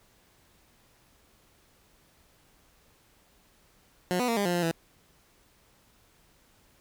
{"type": "tone with pitch steps", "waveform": "15% pulse", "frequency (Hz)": [179.9, 247.9, 231.2, 202.2, 176.1, 174.6, 165.4], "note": ["F#3", "B3", "A#3", "G#3", "F3", "F3", "E3"], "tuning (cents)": [-48, 7, -14, -46, 15, 0, 6], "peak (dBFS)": -19, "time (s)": [4.11, 4.712], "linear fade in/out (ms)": 0, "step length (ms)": 86, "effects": ["pink hiss -63 dBFS RMS until 6.8 s"]}